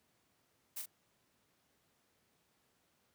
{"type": "noise with echo", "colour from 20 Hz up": "blue", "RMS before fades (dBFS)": -42, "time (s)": [0.76, 0.82], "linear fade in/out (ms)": 10, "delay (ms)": 40, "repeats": 1, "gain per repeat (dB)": -5, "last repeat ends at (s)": 0.86, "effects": ["pink hiss -75 dBFS RMS until 3.14 s", "high-pass 100 Hz 12 dB/octave"]}